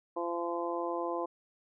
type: harmonic tone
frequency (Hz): 171.5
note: F3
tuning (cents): -31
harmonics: 2 / 3 / 4 / 5 / 6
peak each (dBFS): -36 / -37 / -39 / -41 / -38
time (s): 0.16-1.26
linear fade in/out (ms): 10
effects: none